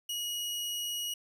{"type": "tone", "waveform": "sawtooth", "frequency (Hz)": 2901, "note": "F#7", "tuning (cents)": -35, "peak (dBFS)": -30, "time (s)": [0.09, 1.14], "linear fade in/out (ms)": 5, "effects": []}